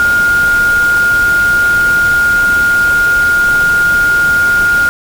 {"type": "tone in noise", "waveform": "sine", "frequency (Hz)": 1419, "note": "F6", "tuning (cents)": 27, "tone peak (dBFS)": -7, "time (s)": [0, 4.89], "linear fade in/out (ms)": 0, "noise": "pink", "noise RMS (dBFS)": -23, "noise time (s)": [0, 4.89], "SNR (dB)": 13, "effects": []}